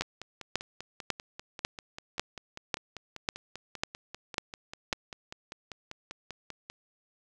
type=two click trains; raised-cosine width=0.2 ms; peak=-10 / -23 dBFS; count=10 / 35; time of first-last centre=0.01-4.928 / 0.02-6.7 s; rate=1.83 / 5.09 Hz; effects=none